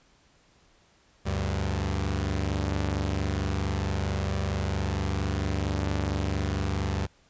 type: tone pair together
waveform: sawtooth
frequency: 73 / 97.44 Hz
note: D2 / G2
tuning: -10 / -10 cents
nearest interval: perfect fourth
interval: 500 cents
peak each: -25 dBFS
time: 1.25-7.07 s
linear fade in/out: 20 ms
effects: pink hiss -62 dBFS RMS until 7.29 s + resampled to 16000 Hz